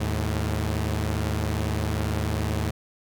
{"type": "tone pair together", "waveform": "sawtooth", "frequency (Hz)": [77.5, 107.4], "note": ["D#2", "A2"], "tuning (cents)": [-6, -41], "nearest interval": "tritone", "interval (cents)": 565, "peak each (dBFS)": -23, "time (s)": [0, 2.71], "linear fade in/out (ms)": 10, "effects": []}